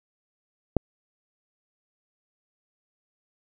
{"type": "click", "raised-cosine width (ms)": 2, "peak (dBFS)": -6, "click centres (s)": 0.767, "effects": []}